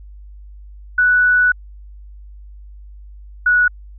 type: tone pair in turn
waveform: sine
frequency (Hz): 1480 / 1467.2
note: F#6 / F#6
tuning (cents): 0 / -15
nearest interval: unison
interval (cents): 15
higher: first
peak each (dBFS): -10 / -10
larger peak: neither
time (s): 0.98-1.52 / 3.46-3.68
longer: first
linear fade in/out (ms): 5
effects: added 50 Hz sine -35 dBFS peak until 3.98 s